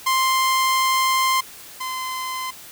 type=tone pair in turn; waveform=sawtooth; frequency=1048 / 1033 Hz; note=C6 / C6; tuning=+2 / -22 cents; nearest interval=unison; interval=24 cents; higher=first; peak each=-13 / -22 dBFS; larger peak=first; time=0.06-1.41 / 1.8-2.51 s; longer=first; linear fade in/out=10 ms; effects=white hiss -41 dBFS RMS until 2.71 s